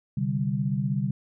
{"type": "chord", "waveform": "sine", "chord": "C suspended second", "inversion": "none", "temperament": "equal", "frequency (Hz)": [130.81, 146.83, 196], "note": ["C3", "D3", "G3"], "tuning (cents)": [0, 0, 0], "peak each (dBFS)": -28, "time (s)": [0.17, 1.11], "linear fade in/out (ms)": 5, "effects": []}